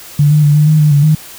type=tone with pitch steps; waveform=sine; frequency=145.9 / 150.9 / 146.5 / 150.2 / 154.8 / 150.7 / 143.3 / 154.5 Hz; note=D3 / D3 / D3 / D3 / D#3 / D3 / D3 / D#3; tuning=-11 / +47 / -4 / +39 / -9 / +45 / -42 / -12 cents; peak=-5 dBFS; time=0.19-1.15 s; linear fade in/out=5 ms; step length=120 ms; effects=white hiss -33 dBFS RMS until 1.38 s